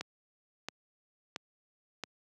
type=click train; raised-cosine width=0.2 ms; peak=-19 dBFS; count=4; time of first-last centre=0.01-2.037 s; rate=1.48 Hz; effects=high-pass 150 Hz 12 dB/octave